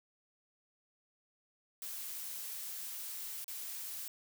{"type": "noise with dropouts", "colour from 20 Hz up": "blue", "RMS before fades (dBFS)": -43, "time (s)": [1.82, 4.08], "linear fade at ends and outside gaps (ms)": 1, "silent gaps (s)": [3.443, 3.48], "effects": []}